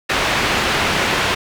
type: low-pass noise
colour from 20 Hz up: white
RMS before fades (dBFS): -18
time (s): 0.09-1.35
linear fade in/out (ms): 10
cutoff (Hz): 2600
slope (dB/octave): 12
effects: none